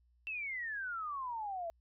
sine exponential sweep, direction down, 2700 to 653 Hz, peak -37 dBFS, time 0.27-1.7 s, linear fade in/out 0 ms, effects added 60 Hz sine -67 dBFS peak until 1.8 s

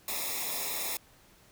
white noise with comb filter, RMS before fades -34 dBFS, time 0.08-0.97 s, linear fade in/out 2 ms, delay 0.66 ms, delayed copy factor -0.85, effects pink hiss -60 dBFS RMS until 1.51 s

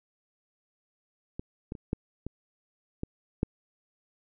clicks, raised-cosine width 3 ms, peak -22 / -22 / -29 / -15 / -22 / -19 / -12 dBFS, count 7, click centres 1.395 / 1.721 / 1.752 / 1.931 / 2.266 / 3.034 / 3.431 s, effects none

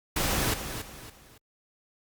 pink noise with echo, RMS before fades -27 dBFS, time 0.16-0.54 s, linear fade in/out 5 ms, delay 280 ms, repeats 3, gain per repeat -9 dB, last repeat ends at 1.38 s, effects Opus 48 kbps

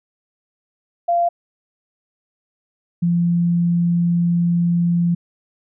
sine tone pair in turn, 690 / 172.16 Hz, F5 / F3, -21 / -25 cents, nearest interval 2 octaves, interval 2404 cents, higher first, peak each -14 dBFS, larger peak neither, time 1.08-1.29 / 3.02-5.15 s, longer second, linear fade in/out 10 ms, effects none

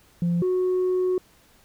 sine tone pair in turn, 172.5 / 367.2 Hz, F3 / F#4, -21 / -13 cents, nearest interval octave + minor second, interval 1308 cents, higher second, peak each -18 / -18 dBFS, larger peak neither, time 0.22-0.42 / 0.42-1.18 s, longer second, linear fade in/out 2 ms, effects tanh soft clip ceiling -18 dBFS + pink hiss -57 dBFS RMS until 1.64 s

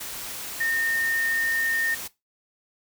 sine tone in noise, 1830 Hz, A#6, 32 cents flat, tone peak -22 dBFS, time 0.6-1.95 s, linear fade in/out 10 ms, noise white, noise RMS -35 dBFS, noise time 0-2.08 s, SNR +10 dB, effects noise-tail reverb RT60 0.2 s tail -18 dB re dry

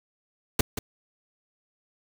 pink noise with echo, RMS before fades -19 dBFS, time 0.59-0.61 s, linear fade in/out 5 ms, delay 180 ms, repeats 1, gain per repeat -11 dB, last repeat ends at 0.79 s, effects none

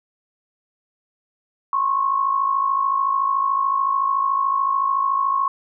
sine tone pair together, 1043.3 / 1097 Hz, C6 / C#6, -5 / -18 cents, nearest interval minor second, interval 87 cents, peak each -24 / -18 dBFS, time 1.73-5.48 s, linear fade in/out 2 ms, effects none

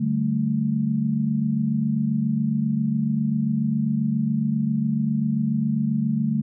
sine chord, D suspended fourth, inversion none, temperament equal with one note detuned, 146.83 / 192.63 / 220 Hz, D3 / G3 / A3, 0 / -30 / 0 cents, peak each -25 / -27 / -22 dBFS, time 0-6.42 s, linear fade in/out 10 ms, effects none

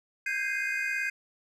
triangle chord, Ab major seventh, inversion third, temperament equal with one note detuned, 1568 / 1626.1 / 2093 / 2489 Hz, G6 / Ab6 / C7 / Eb7, 0 / -37 / 0 / 0 cents, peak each -33 / -32 / -32 / -32 dBFS, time 0.26-1.1 s, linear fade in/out 5 ms, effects resampled to 32000 Hz

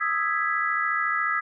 sine chord, E major seventh, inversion third, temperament equal, 1244.5 / 1318.5 / 1661.2 / 1975.5 Hz, D#6 / E6 / G#6 / B6, 0 / 0 / 0 / 0 cents, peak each -28 dBFS, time 0-1.41 s, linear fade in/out 20 ms, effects none

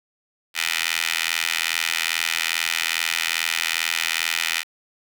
15% pulse tone with high-pass filter, 82.41 Hz, E2, in tune, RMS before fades -24 dBFS, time 0.54-4.64 s, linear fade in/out 50 ms, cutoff 2300 Hz, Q 1.9, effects 7-bit

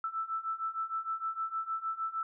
sine beating tone pair, 1318.5 / 1325 Hz, E6 / E6, 0 / +9 cents, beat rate 6.5 Hz, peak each -37 / -35 dBFS, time 0.04-2.23 s, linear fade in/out 2 ms, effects none

